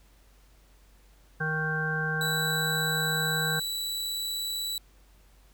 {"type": "harmonic tone", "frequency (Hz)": 156.4, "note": "D#3", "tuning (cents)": 9, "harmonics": [1, 3, 5, 7, 9, 10], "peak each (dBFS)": [-31, -37, -39, -41, -40, -29], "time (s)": [1.4, 3.6], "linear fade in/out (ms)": 10}
{"type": "tone", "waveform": "sawtooth", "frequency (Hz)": 3942, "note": "B7", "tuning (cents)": -4, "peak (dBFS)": -27, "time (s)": [2.21, 4.78], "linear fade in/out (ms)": 2}
{"effects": ["added 48 Hz sine -56 dBFS peak until 5.53 s", "pink hiss -63 dBFS RMS until 5.53 s"]}